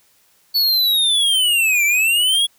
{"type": "linear two-way sweep", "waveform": "square", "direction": "down then up", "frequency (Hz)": [4468, 2306, 3368], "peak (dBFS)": -14, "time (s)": [0.54, 2.47], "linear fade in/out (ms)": 20, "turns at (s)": 1.85, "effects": ["white hiss -57 dBFS RMS until 2.58 s"]}